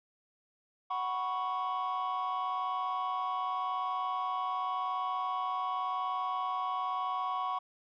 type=chord; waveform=triangle; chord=F# suspended fourth; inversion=none; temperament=equal with one note detuned; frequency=743 / 987.8 / 1108.7 Hz; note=F#5 / B5 / C#6; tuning=+7 / 0 / 0 cents; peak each=-34 / -35 / -31 dBFS; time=0.9-7.59 s; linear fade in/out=10 ms; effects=tanh soft clip ceiling -24 dBFS + resampled to 11025 Hz